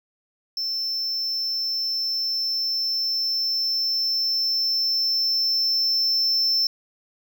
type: tone with level ramp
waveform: triangle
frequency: 5330 Hz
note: E8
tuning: 18 cents sharp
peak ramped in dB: -23 to -17 dBFS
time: 0.57-6.67 s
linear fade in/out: 2 ms
effects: 9-bit